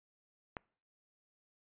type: click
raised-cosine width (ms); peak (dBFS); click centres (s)
0.5; -24; 0.568
effects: noise-tail reverb RT60 0.5 s tail -26 dB re dry + resampled to 8000 Hz